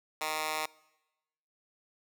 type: tone with high-pass filter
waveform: 10% pulse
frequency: 155.56 Hz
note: D#3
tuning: in tune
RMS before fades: -34 dBFS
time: 0.21-0.66 s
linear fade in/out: 2 ms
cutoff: 1000 Hz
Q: 0.88
effects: noise-tail reverb RT60 1.0 s tail -23 dB re dry